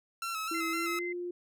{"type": "tone with vibrato", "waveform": "sawtooth", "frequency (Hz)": 1323, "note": "E6", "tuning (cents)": 6, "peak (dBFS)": -30, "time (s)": [0.22, 0.99], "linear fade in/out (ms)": 2, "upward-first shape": "square", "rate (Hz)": 3.9, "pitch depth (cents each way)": 42}
{"type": "tone with pitch glide", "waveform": "sine", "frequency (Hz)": [329.2, 352.8], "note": ["E4", "F4"], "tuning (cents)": [-2, 18], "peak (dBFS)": -34, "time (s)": [0.51, 1.31], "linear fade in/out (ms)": 5, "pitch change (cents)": 120, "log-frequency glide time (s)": [0.75, 1.04]}
{"type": "tone", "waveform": "sine", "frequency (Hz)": 2069, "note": "C7", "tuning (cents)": -20, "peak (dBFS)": -36, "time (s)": [0.54, 1.13], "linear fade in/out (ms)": 10}
{"effects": []}